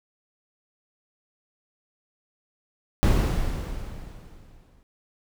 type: noise with exponential decay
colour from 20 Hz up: brown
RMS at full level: -17 dBFS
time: 3.03-4.83 s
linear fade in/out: 0 ms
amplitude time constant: 390 ms
effects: none